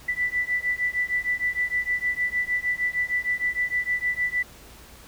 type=beating tone pair; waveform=sine; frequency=1975.5 / 1982 Hz; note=B6 / B6; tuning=0 / +6 cents; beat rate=6.5 Hz; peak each=-26 / -26 dBFS; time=0.08-4.43 s; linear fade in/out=10 ms; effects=added 60 Hz sine -52 dBFS peak until 5.07 s + pink hiss -48 dBFS RMS until 5.07 s